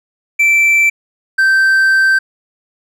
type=tone pair in turn; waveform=triangle; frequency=2334 / 1557.8 Hz; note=D7 / G6; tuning=-11 / -11 cents; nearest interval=perfect fifth; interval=700 cents; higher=first; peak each=-6 dBFS; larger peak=neither; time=0.39-0.9 / 1.38-2.19 s; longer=second; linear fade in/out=10 ms; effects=none